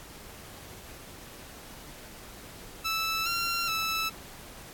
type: tone with pitch steps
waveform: 15% pulse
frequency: 1316 / 1372 / 1313 Hz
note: E6 / F6 / E6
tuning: -3 / -31 / -7 cents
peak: -21 dBFS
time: 2.84-4.1 s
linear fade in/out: 20 ms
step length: 420 ms
effects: pink hiss -47 dBFS RMS until 4.73 s + AAC 64 kbps